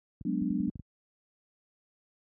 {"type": "clicks", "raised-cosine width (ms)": 5, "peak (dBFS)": -29, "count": 7, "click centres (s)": [0.212, 0.418, 0.507, 0.602, 0.677, 0.757, 0.796]}
{"type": "chord", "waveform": "sine", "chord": "G# half-diminished seventh", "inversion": "third", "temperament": "equal", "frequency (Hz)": [185, 207.7, 246.9, 293.7], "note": ["F#3", "G#3", "B3", "D4"], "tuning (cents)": [0, 0, 0, 0], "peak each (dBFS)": -33, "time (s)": [0.25, 0.7], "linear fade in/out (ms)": 5}
{"effects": ["high-pass 60 Hz 12 dB/octave"]}